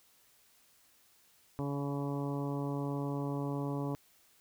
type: harmonic tone with a mistuned harmonic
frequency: 141.5 Hz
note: C#3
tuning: 36 cents sharp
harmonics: 1 / 2 / 3 / 4 / 5 / 6 / 7 / 8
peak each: -36 / -37 / -42 / -45 / -49 / -48 / -47 / -51 dBFS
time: 1.59-3.95 s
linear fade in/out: 0 ms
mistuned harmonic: 5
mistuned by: -19 cents
effects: white hiss -66 dBFS RMS until 4.4 s